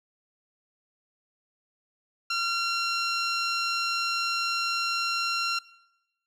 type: tone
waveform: 15% pulse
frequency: 1372 Hz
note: F6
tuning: 31 cents flat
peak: -19 dBFS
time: 2.3-5.59 s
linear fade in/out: 5 ms
effects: noise-tail reverb RT60 0.9 s tail -20 dB re dry + low-pass 7000 Hz 12 dB/octave